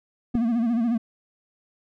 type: tone with vibrato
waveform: triangle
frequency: 233.1 Hz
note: A#3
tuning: in tune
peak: -18 dBFS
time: 0.34-0.98 s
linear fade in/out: 10 ms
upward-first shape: sine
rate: 14 Hz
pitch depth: 87 cents each way
type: click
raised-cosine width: 3 ms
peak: -16 dBFS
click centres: 0.353 s
effects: none